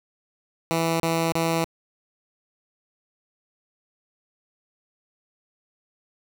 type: tone bursts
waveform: 10% pulse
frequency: 164.81 Hz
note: E3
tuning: in tune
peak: -13 dBFS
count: 3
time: 0.71-1.644 s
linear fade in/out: 0 ms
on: 290 ms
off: 32 ms
effects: none